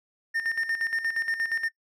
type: tone with tremolo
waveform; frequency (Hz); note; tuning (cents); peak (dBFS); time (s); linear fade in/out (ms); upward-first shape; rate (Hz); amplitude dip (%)
triangle; 1819; A#6; -43; -22; 0.34-1.69; 20; square; 8.5; 65
effects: noise-tail reverb RT60 0.1 s tail -21 dB re dry